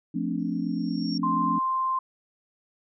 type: chord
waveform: sine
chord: D minor seventh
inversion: first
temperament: equal with one note detuned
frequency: 174.61 / 220 / 261.6 / 290 Hz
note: F3 / A3 / C4 / D4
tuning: 0 / 0 / 0 / -22 cents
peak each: -31 dBFS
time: 0.14-1.59 s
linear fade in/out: 10 ms
type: tone with exponential growth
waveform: sine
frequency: 5510 Hz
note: F8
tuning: 24 cents flat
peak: -31 dBFS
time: 0.39-1.18 s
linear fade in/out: 5 ms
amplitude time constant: 170 ms
type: tone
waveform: sine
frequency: 1046.5 Hz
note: C6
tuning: in tune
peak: -23 dBFS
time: 1.23-1.99 s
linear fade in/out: 5 ms
effects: none